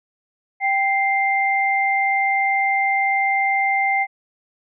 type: tone pair together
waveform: sine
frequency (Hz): 784 / 2093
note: G5 / C7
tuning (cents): 0 / 0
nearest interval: octave + perfect fourth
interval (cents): 1700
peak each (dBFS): -19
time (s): 0.6-4.07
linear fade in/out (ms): 50
effects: none